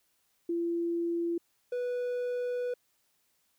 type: tone pair in turn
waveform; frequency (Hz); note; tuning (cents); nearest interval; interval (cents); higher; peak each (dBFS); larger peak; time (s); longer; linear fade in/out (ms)
sine / triangle; 340 / 491.8; F4 / B4; -46 / -7; tritone; 639; second; -28; neither; 0.49-1.38 / 1.72-2.74; second; 5
effects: white hiss -73 dBFS RMS until 3.58 s